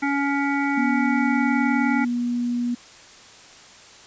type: harmonic tone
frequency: 280.9 Hz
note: C#4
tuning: 23 cents sharp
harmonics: 1 / 3 / 5 / 7 / 8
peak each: -22 / -27 / -29 / -30 / -31 dBFS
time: 0.02-2.05 s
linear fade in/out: 10 ms
type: tone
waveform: sine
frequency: 241.4 Hz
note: B3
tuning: 39 cents flat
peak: -21 dBFS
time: 0.77-2.75 s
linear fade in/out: 10 ms
effects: white hiss -46 dBFS RMS until 4.06 s + resampled to 16000 Hz